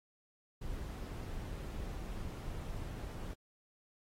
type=noise; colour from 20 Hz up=brown; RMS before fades=-42 dBFS; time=0.61-3.34 s; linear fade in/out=10 ms; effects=AAC 48 kbps